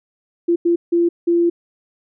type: tone bursts at uneven times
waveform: sine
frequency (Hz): 342.5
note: F4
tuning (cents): -34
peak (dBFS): -12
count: 4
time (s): 0.48-0.56 / 0.65-0.76 / 0.92-1.09 / 1.27-1.5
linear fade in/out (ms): 10
effects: none